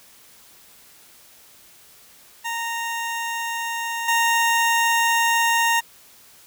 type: tone with level steps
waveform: 20% pulse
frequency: 926 Hz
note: A#5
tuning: 12 cents flat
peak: -20 / -12 dBFS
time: 2.44-5.81 s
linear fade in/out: 20 ms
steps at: 4.08 s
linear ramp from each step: 5 ms
effects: white hiss -50 dBFS RMS until 6.46 s